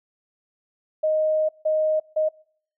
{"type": "tone bursts at uneven times", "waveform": "sine", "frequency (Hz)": 622.3, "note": "D#5", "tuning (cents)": 0, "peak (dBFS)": -18, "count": 3, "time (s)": [[1.03, 1.49], [1.65, 2], [2.16, 2.29]], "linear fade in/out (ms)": 10, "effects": ["noise-tail reverb RT60 0.6 s tail -25 dB re dry"]}